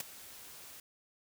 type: noise with ADSR envelope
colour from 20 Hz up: white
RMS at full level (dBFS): -34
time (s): 0-0.8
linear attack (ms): 3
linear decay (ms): 12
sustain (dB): -17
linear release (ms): 3
effects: none